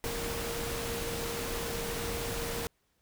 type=tone in noise; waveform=sine; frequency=466.2 Hz; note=A#4; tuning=in tune; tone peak=-38 dBFS; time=0.04-2.67 s; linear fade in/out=0 ms; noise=pink; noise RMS=-36 dBFS; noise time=0.04-2.67 s; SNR=-5 dB; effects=pink hiss -74 dBFS RMS until 3.01 s